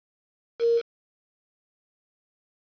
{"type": "tone with quantisation", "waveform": "sine", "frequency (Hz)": 466.2, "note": "A#4", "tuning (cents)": 0, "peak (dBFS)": -18, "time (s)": [0.59, 0.82], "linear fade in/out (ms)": 50, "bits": 6, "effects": ["resampled to 11025 Hz"]}